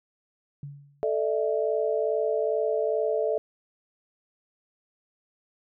sine tone with exponential decay, 142.4 Hz, C#3, 47 cents sharp, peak -33 dBFS, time 0.63-1.14 s, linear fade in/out 2 ms, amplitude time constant 110 ms
sine chord, A suspended fourth, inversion none, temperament equal with one note detuned, 440 / 596.9 / 659.3 Hz, A4 / D5 / E5, 0 / +28 / 0 cents, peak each -26 / -28 / -29 dBFS, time 1.03-3.38 s, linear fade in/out 0 ms
effects none

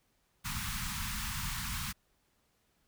pink band-stop noise, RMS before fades -37 dBFS, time 0.44-1.93 s, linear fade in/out 20 ms, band 220 to 940 Hz, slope 48 dB/octave, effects pink hiss -74 dBFS RMS until 2.87 s

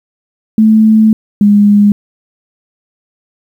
sine tone pair in turn, 218.4 / 205.3 Hz, A3 / G#3, -13 / -20 cents, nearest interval minor second, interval 107 cents, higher first, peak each -3 dBFS, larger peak neither, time 0.58-1.13 / 1.41-1.92 s, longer first, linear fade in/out 2 ms, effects 7-bit

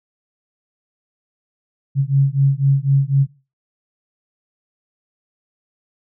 sine beating tone pair, 135.9 / 139.9 Hz, C#3 / C#3, -34 / +16 cents, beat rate 4 Hz, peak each -15 dBFS, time 1.95-3.27 s, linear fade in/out 50 ms, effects noise-tail reverb RT60 0.3 s tail -19 dB re dry

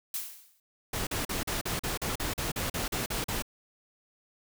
blue noise with exponential decay, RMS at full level -31 dBFS, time 0.14-0.6 s, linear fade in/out 2 ms, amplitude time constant 100 ms
pink noise bursts, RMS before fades -32 dBFS, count 14, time 0.93-3.423 s, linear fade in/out 5 ms, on 140 ms, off 41 ms
effects none

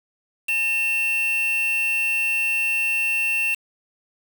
triangle tone with quantisation, 2700 Hz, E7, 41 cents sharp, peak -18 dBFS, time 0.48-3.55 s, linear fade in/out 10 ms, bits 5, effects none

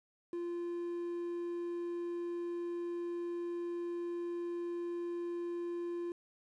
triangle tone with quantisation, 346.1 Hz, F4, 16 cents flat, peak -34 dBFS, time 0.33-6.12 s, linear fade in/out 2 ms, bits 10, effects resampled to 22050 Hz

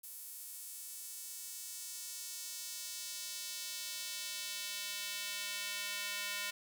square tone with high-pass filter sweep, 203.9 Hz, G#3, 32 cents flat, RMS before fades -43 dBFS, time 0.03-6.51 s, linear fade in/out 10 ms, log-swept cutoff 11000 to 2100 Hz, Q 1, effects 10-bit

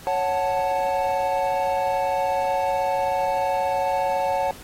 triangle chord, F# minor, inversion second, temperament equal, 554.4 / 740 / 880 Hz, C#5 / F#5 / A5, 0 / 0 / 0 cents, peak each -23 dBFS, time 0.07-4.51 s, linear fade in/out 0 ms, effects pink hiss -44 dBFS RMS until 4.63 s + AAC 48 kbps

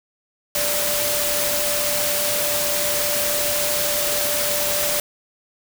sine tone in noise, 587.3 Hz, D5, in tune, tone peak -26 dBFS, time 0.55-5 s, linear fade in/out 2 ms, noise white, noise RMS -22 dBFS, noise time 0.55-5 s, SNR -7 dB, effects none

